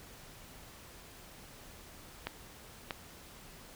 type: clicks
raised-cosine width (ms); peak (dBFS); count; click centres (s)
0.3; -19; 2; 2.27 / 2.908
effects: pink hiss -53 dBFS RMS until 3.75 s